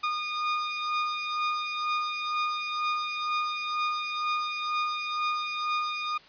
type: beating tone pair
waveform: sawtooth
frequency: 1223 / 1225.1 Hz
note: D#6 / D#6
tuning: -30 / -27 cents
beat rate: 2.1 Hz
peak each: -25 / -30 dBFS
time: 0.03-6.18 s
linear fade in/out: 10 ms
effects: white hiss -53 dBFS RMS until 6.28 s + resampled to 11025 Hz